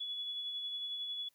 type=tone with tremolo; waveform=sine; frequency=3401 Hz; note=G#7; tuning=40 cents sharp; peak=-36 dBFS; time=0-1.29 s; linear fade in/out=10 ms; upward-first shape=sine; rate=11 Hz; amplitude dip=30%; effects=white hiss -74 dBFS RMS until 1.34 s